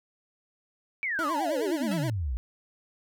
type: exponential sweep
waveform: sine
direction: down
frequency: 2349 to 55 Hz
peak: -27 dBFS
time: 1.03-2.37 s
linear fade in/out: 0 ms
type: tone with vibrato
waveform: 25% pulse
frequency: 305.2 Hz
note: D#4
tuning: 33 cents flat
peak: -27 dBFS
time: 1.19-2.1 s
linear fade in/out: 0 ms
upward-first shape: sine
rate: 9.5 Hz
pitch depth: 150 cents each way
type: tone with exponential decay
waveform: 10% pulse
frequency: 659 Hz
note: E5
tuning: 1 cent flat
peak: -26 dBFS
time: 1.91-2.11 s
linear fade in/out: 5 ms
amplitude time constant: 42 ms
effects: none